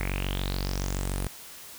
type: tone with low-pass filter sweep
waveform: sawtooth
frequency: 46.98 Hz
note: F#1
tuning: 27 cents sharp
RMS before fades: -30 dBFS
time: 0-1.27 s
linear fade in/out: 0 ms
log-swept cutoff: 2100 to 11000 Hz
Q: 7
effects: white hiss -45 dBFS RMS until 1.78 s